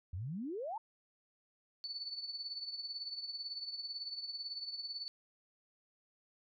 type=exponential sweep; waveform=sine; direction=up; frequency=80.1 to 933 Hz; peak=-38 dBFS; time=0.13-0.78 s; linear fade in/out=5 ms
type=tone with tremolo; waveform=sine; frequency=4473 Hz; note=C#8; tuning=15 cents sharp; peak=-37 dBFS; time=1.84-5.08 s; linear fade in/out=0 ms; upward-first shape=triangle; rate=18 Hz; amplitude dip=75%
effects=none